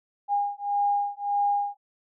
sine beating tone pair, 812 / 813.7 Hz, G#5 / G#5, -39 / -36 cents, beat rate 1.7 Hz, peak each -26 dBFS, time 0.28-1.77 s, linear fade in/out 50 ms, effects none

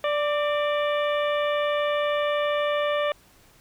harmonic tone with a mistuned harmonic, 587.3 Hz, D5, in tune, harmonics 1 / 2 / 3 / 4 / 5 / 6, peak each -23 / -29 / -33 / -35 / -37 / -39 dBFS, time 0.04-3.12 s, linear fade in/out 2 ms, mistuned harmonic 3, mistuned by +40 cents, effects pink hiss -56 dBFS RMS until 3.6 s

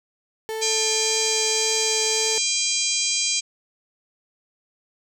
35% pulse tone with vibrato, 440 Hz, A4, in tune, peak -25 dBFS, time 0.49-2.38 s, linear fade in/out 0 ms, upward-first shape triangle, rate 1.8 Hz, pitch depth 8 cents each way
harmonic tone, 801 Hz, G5, 37 cents sharp, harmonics 3 / 4 / 5 / 6 / 7 / 8 / 9 / 10, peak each -30 / -30 / -30 / -27 / -30 / -26 / -29 / -31 dBFS, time 0.61-3.41 s, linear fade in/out 20 ms
effects none

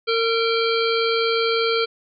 harmonic tone with a mistuned harmonic, 456.3 Hz, A#4, 37 cents flat, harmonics 1 / 3 / 5 / 7 / 9 / 10, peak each -20 / -25 / -27 / -28 / -30 / -30 dBFS, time 0.07-1.86 s, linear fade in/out 20 ms, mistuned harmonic 5, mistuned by +41 cents, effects none

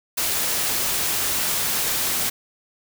white noise, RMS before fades -23 dBFS, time 0.17-2.3 s, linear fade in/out 10 ms, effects none

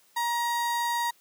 35% pulse tone, 946 Hz, A#5, 25 cents sharp, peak -24 dBFS, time 0.16-1.11 s, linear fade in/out 10 ms, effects white hiss -62 dBFS RMS until 1.2 s + high-pass 150 Hz 12 dB/octave

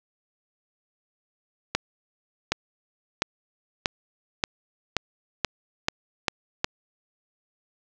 accelerating click train, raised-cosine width 0.2 ms, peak -4 dBFS, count 10, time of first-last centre 1.75-6.644 s, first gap 770 ms, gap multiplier 0.91, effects low-pass 7000 Hz 12 dB/octave + 7-bit

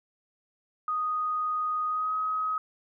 sine tone with pitch glide, 1243 to 1266.9 Hz, D#6 to D#6, -2 to +31 cents, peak -26 dBFS, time 0.88-2.58 s, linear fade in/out 2 ms, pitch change +33 cents, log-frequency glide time 1.88-2.14 s, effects none

